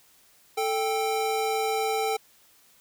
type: tone pair together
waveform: square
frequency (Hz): 439.8 / 787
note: A4 / G5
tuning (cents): -1 / +7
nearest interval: minor seventh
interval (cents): 1008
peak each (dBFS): -28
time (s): 0.57-2.17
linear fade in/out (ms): 10
effects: white hiss -59 dBFS RMS until 2.8 s